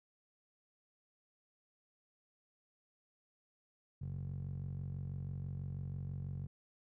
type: tone with band-pass filter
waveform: 15% pulse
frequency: 46.12 Hz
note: F#1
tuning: 5 cents flat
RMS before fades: -42 dBFS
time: 4.01-6.47 s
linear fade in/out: 10 ms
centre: 120 Hz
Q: 3.4
effects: none